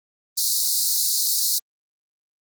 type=high-pass noise; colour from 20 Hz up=pink; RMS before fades=-21 dBFS; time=0.37-1.59 s; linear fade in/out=10 ms; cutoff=4000 Hz; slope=96 dB/octave; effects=Opus 24 kbps